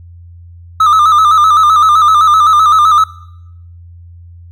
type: tone with vibrato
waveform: triangle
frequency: 1244.5 Hz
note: D#6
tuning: in tune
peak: -3 dBFS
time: 0.8-3.04 s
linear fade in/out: 5 ms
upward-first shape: square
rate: 7.8 Hz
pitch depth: 63 cents each way
effects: noise-tail reverb RT60 0.8 s tail -19 dB re dry + added 86 Hz sine -32 dBFS peak until 4.51 s